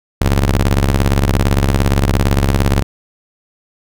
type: ring-modulated tone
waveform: sawtooth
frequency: 68.7 Hz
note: C#2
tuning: 15 cents flat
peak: -4 dBFS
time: 0.21-2.83 s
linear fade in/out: 0 ms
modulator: 25.6 Hz
effects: none